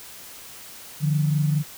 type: tone pair together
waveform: sine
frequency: 148.4 / 172.9 Hz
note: D3 / F3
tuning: +18 / -17 cents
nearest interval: minor third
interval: 265 cents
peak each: -19 / -27 dBFS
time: 1-1.64 s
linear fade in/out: 50 ms
effects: white hiss -42 dBFS RMS until 1.77 s